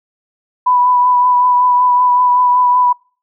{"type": "tone with vibrato", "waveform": "sine", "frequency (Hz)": 990, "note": "B5", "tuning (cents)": 4, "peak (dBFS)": -8, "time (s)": [0.66, 2.93], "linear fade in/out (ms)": 10, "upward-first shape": "triangle", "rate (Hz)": 5.3, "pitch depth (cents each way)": 22, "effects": ["noise-tail reverb RT60 0.4 s tail -26 dB re dry"]}